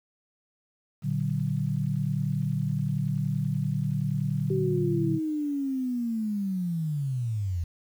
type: chord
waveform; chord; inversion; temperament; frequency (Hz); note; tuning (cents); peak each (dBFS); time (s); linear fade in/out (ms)
sine; Bb augmented; none; equal with one note detuned; 116.54 / 146.83 / 187.8; Bb2 / D3 / F#3; 0 / 0 / +26; -31 / -27 / -31; 1.02-5.2; 50
type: linear sweep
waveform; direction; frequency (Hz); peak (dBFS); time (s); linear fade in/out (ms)
sine; down; 384.7 to 81; -26; 4.5-7.64; 5
effects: 9-bit